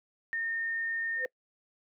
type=tone; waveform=sine; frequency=1827 Hz; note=A#6; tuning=35 cents flat; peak=-30 dBFS; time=0.33-1.25 s; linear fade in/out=0 ms
type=tone with exponential growth; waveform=sine; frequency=508 Hz; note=B4; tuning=49 cents sharp; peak=-29 dBFS; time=1.14-1.26 s; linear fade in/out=2 ms; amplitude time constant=25 ms
effects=noise-tail reverb RT60 0.1 s tail -24 dB re dry